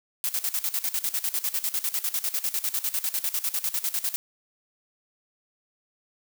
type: noise with tremolo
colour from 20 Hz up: blue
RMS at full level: -26 dBFS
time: 0.24-4.16 s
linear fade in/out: 0 ms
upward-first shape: square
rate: 10 Hz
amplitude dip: 80%
effects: none